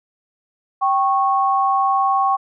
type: tone pair together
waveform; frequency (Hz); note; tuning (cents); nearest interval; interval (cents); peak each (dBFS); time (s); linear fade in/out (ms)
sine; 780.8 / 1100; G5 / C#6; -7 / -14; tritone; 593; -17; 0.81-2.37; 20
effects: none